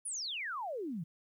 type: exponential sweep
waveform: sine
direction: down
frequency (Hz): 10548 to 150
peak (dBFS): -36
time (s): 0.05-1.04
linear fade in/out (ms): 10
effects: 12-bit